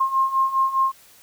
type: beating tone pair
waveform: sine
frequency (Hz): 1063 / 1067.9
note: C6 / C6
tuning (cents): +27 / +35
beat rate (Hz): 4.9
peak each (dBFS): -23 / -19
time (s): 0-0.92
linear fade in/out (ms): 10
effects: white hiss -51 dBFS RMS until 1.22 s